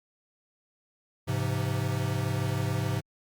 square chord, Ab augmented, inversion none, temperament equal with one note detuned, 103.83 / 130.81 / 169.06 Hz, Ab2 / C3 / E3, 0 / 0 / +44 cents, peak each -31 / -31 / -36 dBFS, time 1.27-3.01 s, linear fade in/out 20 ms, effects Opus 48 kbps

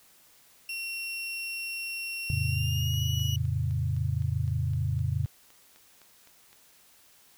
35% pulse tone with pitch glide, 2730 to 2926 Hz, F7 to F#7, -40 to -20 cents, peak -31 dBFS, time 0.69-3.36 s, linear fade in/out 2 ms, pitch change +120 cents, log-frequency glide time 2.46-3.03 s
sine chord, F augmented, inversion none, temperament equal with one note detuned, 87.31 / 112.44 / 138.59 Hz, F2 / A2 / C#3, 0 / +38 / 0 cents, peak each -30 dBFS, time 2.3-5.26 s, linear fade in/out 0 ms
click train, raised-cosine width 0.2 ms, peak -37 dBFS, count 15, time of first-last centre 2.94-6.53 s, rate 3.9 Hz
effects white hiss -59 dBFS RMS until 7.37 s

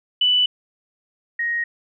sine tone pair in turn, 2978 / 1876 Hz, F#7 / A#6, +11 / +11 cents, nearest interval minor sixth, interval 800 cents, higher first, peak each -14 / -20 dBFS, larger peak first, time 0.21-0.46 / 1.39-1.64 s, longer neither, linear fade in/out 5 ms, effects none

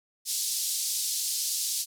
pink band-pass noise, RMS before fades -30 dBFS, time 0.25-1.86 s, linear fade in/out 50 ms, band 4400 to 13000 Hz, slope 24 dB/octave, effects none

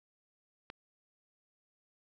click, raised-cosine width 0.3 ms, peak -27 dBFS, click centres 0.701 s, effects none

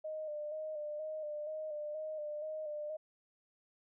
sine tone with vibrato, 610 Hz, D#5, 34 cents flat, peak -38 dBFS, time 0.04-2.97 s, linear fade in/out 10 ms, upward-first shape square, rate 2.1 Hz, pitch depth 34 cents each way, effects none

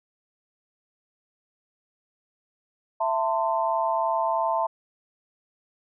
sine tone cluster, 665 / 895 / 1038 Hz, E5 / A5 / C6, +15 / +29 / -14 cents, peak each -26 / -25 / -28 dBFS, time 3-4.67 s, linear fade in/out 10 ms, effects none

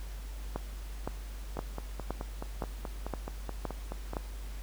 two click trains, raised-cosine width 1 ms, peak -23 / -19 dBFS, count 13 / 8, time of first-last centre 1.57-4.134 / 0.56-4.168 s, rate 4.68 / 1.94 Hz, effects added 49 Hz sine -38 dBFS peak until 4.62 s + pink hiss -52 dBFS RMS until 4.62 s

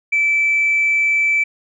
sine tone, 2319 Hz, D7, 22 cents flat, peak -12 dBFS, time 0.12-1.44 s, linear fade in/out 10 ms, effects tanh soft clip ceiling -9 dBFS

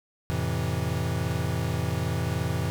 square chord, F major seventh, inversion none, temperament equal, 87.31 / 110 / 130.81 / 164.81 Hz, F2 / A2 / C3 / E3, 0 / 0 / 0 / 0 cents, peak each -32 dBFS, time 0.3-2.7 s, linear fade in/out 0 ms, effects none

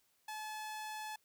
sawtooth tone, 860 Hz, A5, 40 cents flat, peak -38 dBFS, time 0.28-1.16 s, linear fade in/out 5 ms, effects white hiss -75 dBFS RMS until 1.24 s

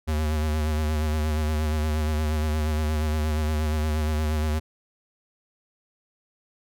square tone with vibrato, 76.9 Hz, D#2, 20 cents flat, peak -23 dBFS, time 0.07-4.6 s, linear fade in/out 20 ms, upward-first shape sine, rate 8.5 Hz, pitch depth 40 cents each way, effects none

